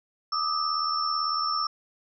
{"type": "tone cluster", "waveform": "sine", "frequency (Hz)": [1197, 1275, 5390], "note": ["D6", "D#6", "E8"], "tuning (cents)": [33, 42, 38], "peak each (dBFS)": -29, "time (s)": [0.32, 1.67], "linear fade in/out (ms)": 5, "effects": []}